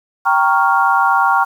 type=chord; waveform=sine; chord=G half-diminished seventh; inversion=none; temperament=equal; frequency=784 / 932.3 / 1108.7 / 1396.9 Hz; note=G5 / Bb5 / Db6 / F6; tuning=0 / 0 / 0 / 0 cents; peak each=-16 dBFS; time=0.25-1.45 s; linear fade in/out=20 ms; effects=7-bit